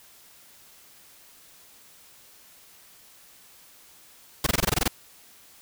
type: noise bursts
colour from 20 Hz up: pink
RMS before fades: -22 dBFS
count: 10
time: 4.44-4.88 s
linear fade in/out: 5 ms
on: 26 ms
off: 20 ms
effects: white hiss -53 dBFS RMS until 5.61 s